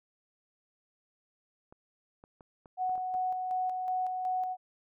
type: clicks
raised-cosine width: 1 ms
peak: -38 dBFS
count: 7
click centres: 1.725 / 2.239 / 2.408 / 2.658 / 2.895 / 2.979 / 3.149 s
type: tone with tremolo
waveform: sine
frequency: 740 Hz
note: F#5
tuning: in tune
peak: -28 dBFS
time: 2.77-4.57 s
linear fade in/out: 50 ms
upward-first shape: square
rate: 2.7 Hz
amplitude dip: 35%
effects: none